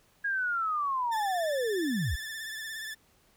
sine linear sweep, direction down, 1651 to 45.92 Hz, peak -27 dBFS, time 0.24-2.16 s, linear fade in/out 10 ms
sawtooth tone with vibrato, 1760 Hz, A6, in tune, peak -33 dBFS, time 1.11-2.95 s, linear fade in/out 20 ms, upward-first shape sine, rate 17 Hz, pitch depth 46 cents each way
effects pink hiss -65 dBFS RMS until 3.36 s

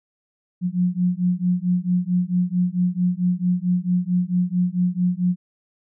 sine beating tone pair, 177.1 / 181.6 Hz, F3 / F#3, +24 / -32 cents, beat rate 4.5 Hz, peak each -21 dBFS, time 0.61-5.36 s, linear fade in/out 50 ms, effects none

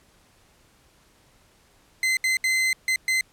40% pulse tone bursts at uneven times, 2058 Hz, C7, 29 cents flat, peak -19 dBFS, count 5, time 2.03-2.17 / 2.24-2.37 / 2.44-2.73 / 2.88-2.96 / 3.08-3.21 s, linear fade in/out 2 ms, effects pink hiss -59 dBFS RMS until 3.32 s + low-pass 12000 Hz 12 dB/octave

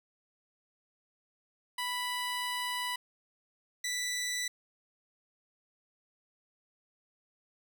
15% pulse tone pair in turn, 987.8 / 1975.6 Hz, B5 / B6, 0 / 0 cents, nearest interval octave, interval 1200 cents, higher second, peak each -26 dBFS, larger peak neither, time 1.78-2.96 / 3.84-4.48 s, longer first, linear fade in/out 5 ms, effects none

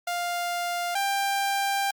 sawtooth tone pair in turn, 700 / 792.6 Hz, F5 / G5, +4 / +19 cents, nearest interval major second, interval 215 cents, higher second, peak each -23 / -20 dBFS, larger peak second, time 0.07-0.95 / 0.95-1.91 s, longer second, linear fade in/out 5 ms, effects Opus 48 kbps

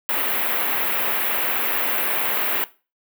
white band-stop noise, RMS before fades -22 dBFS, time 0.09-2.64 s, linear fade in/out 0 ms, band 2800 to 14000 Hz, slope 24 dB/octave, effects noise-tail reverb RT60 0.3 s tail -17 dB re dry + high-pass 300 Hz 12 dB/octave

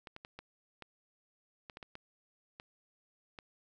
clicks, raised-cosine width 0.3 ms, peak -30 dBFS, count 11, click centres 0.072 / 0.164 / 0.249 / 0.39 / 0.823 / 1.698 / 1.771 / 1.828 / 1.954 / 2.599 / 3.388 s, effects none

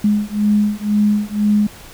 sine beating tone pair, 207.7 / 209.7 Hz, G#3 / G#3, 0 / +17 cents, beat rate 2 Hz, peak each -16 dBFS, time 0.04-1.67 s, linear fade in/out 5 ms, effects pink hiss -39 dBFS RMS until 1.93 s

